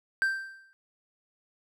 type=tone with exponential decay; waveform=triangle; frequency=1568 Hz; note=G6; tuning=in tune; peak=-19 dBFS; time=0.22-0.73 s; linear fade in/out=0 ms; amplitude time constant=110 ms; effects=none